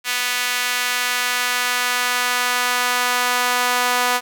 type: tone with high-pass filter sweep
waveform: sawtooth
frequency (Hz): 246.9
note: B3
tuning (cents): 0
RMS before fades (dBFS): -20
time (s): 0.04-4.21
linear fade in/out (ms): 50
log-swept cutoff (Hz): 2000 to 920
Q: 1.1
effects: none